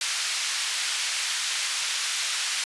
white band-pass noise, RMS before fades -28 dBFS, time 0.01-2.64 s, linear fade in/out 2 ms, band 1600 to 6000 Hz, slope 12 dB/octave, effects resampled to 24000 Hz

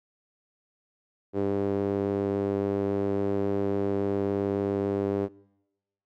sawtooth tone with band-pass filter, 99.6 Hz, G2, 28 cents sharp, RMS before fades -27 dBFS, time 1.33-5.29 s, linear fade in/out 50 ms, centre 390 Hz, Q 2.6, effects noise-tail reverb RT60 1.0 s tail -24 dB re dry

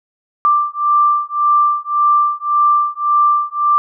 sine beating tone pair, 1179 / 1180.8 Hz, D6 / D6, +6 / +9 cents, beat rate 1.8 Hz, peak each -14 dBFS, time 0.45-3.78 s, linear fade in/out 0 ms, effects none

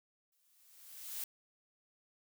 blue noise with exponential growth, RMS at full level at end -39 dBFS, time 0.32-1.24 s, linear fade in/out 2 ms, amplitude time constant 200 ms, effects none

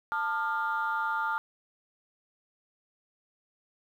sine tone cluster, 889 / 1206 / 1402 Hz, A5 / D6 / F6, +18 / +46 / +6 cents, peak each -31 / -32 / -30 dBFS, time 0.12-1.38 s, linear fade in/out 0 ms, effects tanh soft clip ceiling -21 dBFS + 10-bit

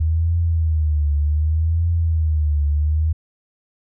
sine tone with vibrato, 78.5 Hz, D#2, 16 cents sharp, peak -15 dBFS, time 0-3.13 s, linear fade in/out 10 ms, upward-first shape triangle, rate 0.66 Hz, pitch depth 140 cents each way, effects none

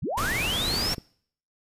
sine linear sweep, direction up, 65 to 5588 Hz, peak -26 dBFS, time 0.02-0.94 s, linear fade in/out 10 ms
pink noise, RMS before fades -30 dBFS, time 0.17-0.95 s, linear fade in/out 10 ms
click train, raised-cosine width 3 ms, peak -22 dBFS, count 9, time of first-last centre 0.5-0.982 s, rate 16.6 Hz
effects noise-tail reverb RT60 0.6 s tail -25 dB re dry + resampled to 32000 Hz

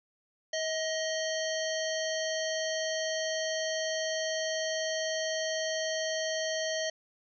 harmonic tone with a mistuned harmonic, 628 Hz, D#5, 16 cents sharp, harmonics 1 / 3 / 5 / 7 / 9 / 10, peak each -32 / -37 / -39 / -40 / -42 / -42 dBFS, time 0.53-6.9 s, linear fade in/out 5 ms, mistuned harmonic 1, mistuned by +23 cents, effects none

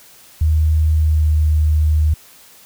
sine tone with pitch glide, 78 to 76.93 Hz, D#2 to D#2, +5 to -19 cents, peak -11 dBFS, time 0.41-2.14 s, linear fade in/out 5 ms, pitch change -24 cents, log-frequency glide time 0.94-1.3 s, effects white hiss -45 dBFS RMS until 2.65 s

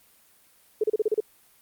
sine tone bursts, 430 Hz, A4, 40 cents flat, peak -19 dBFS, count 7, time 0.81-1.204 s, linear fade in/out 5 ms, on 28 ms, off 33 ms, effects white hiss -59 dBFS RMS until 1.61 s + Opus 32 kbps

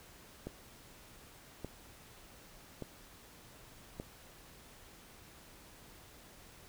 click train, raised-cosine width 2 ms, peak -27 dBFS, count 4, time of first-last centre 0.47-3.999 s, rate 0.85 Hz, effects pink hiss -57 dBFS RMS until 6.68 s

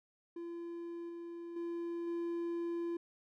triangle tone with level steps, 340.7 Hz, F4, 43 cents flat, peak -39 / -41 / -35 / -33 dBFS, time 0.36-2.97 s, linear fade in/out 5 ms, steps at 1.09 / 1.56 / 2.07 s, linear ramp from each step 5 ms, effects none

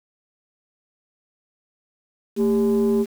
sine tone pair together, 223.9 / 398.9 Hz, A3 / G4, +30 / +30 cents, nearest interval minor seventh, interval 1000 cents, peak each -17 dBFS, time 2.36-3.06 s, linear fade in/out 50 ms, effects tanh soft clip ceiling -13 dBFS + 7-bit

